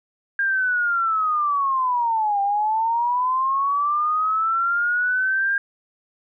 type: linear two-way sweep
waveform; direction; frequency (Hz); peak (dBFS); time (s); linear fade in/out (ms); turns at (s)
sine; down then up; 1613 to 791 to 1613; -18; 0.39-5.58; 2; 2.41
effects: none